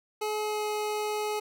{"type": "tone with pitch glide", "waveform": "25% pulse", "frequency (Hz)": [425.7, 422.8], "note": ["G#4", "G#4"], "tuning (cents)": [43, 31], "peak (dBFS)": -25, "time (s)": [0.21, 1.4], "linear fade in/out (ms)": 10, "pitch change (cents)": -12, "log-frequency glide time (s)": [0.37, 0.66], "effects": []}